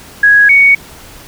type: tone pair in turn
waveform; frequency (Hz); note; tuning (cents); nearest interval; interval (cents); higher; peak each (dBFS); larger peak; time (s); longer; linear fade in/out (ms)
sine; 1661.2 / 2232; G#6 / C#7; 0 / +11; perfect fourth; 511; second; -3; neither; 0.23-0.49 / 0.49-0.75; neither; 5
effects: pink hiss -35 dBFS RMS until 1.27 s